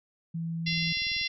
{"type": "tone", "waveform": "sine", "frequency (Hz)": 165.5, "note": "E3", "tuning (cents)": 7, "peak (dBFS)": -30, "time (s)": [0.34, 0.93], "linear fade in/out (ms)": 10}
{"type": "harmonic tone", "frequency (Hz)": 687, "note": "F5", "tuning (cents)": -29, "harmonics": [3, 4, 5, 6, 7, 8], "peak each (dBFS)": [-33, -34, -35, -36, -36, -37], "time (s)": [0.66, 1.28], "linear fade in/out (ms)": 10}
{"type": "click train", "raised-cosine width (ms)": 5, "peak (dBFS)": -36, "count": 12, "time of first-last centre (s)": [0.68, 1.214], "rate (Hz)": 20.6}
{"effects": []}